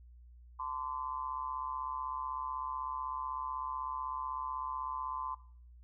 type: tone with amplitude modulation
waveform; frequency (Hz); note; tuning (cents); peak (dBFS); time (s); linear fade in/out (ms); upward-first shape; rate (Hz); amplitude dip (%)
sine; 1027; C6; -33; -32; 0.59-5.35; 10; sine; 136; 95
effects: noise-tail reverb RT60 0.5 s tail -17 dB re dry + added 60 Hz sine -53 dBFS peak until 5.83 s